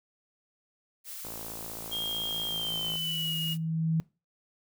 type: noise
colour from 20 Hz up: blue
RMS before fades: -41 dBFS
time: 1.04-3.58 s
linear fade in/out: 50 ms
type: click train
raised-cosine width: 1 ms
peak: -29 dBFS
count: 96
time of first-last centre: 1.25-2.956 s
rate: 55.7 Hz
type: tone with exponential growth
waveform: sine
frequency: 161.6 Hz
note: E3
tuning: 34 cents flat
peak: -23 dBFS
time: 1.6-4 s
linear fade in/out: 0 ms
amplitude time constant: 520 ms
type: tone with pitch glide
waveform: sine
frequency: 3228 to 2876 Hz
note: G#7 to F#7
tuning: -50 to -50 cents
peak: -30 dBFS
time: 1.91-3.55 s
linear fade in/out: 20 ms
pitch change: -200 cents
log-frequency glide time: 2.45-3.36 s
effects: noise-tail reverb RT60 0.3 s tail -23 dB re dry